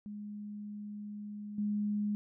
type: tone with level steps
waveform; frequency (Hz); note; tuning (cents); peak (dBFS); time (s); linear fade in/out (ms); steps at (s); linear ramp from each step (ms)
sine; 207.7; G#3; 0; -40 / -30; 0.06-2.15; 0; 1.58; 5
effects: none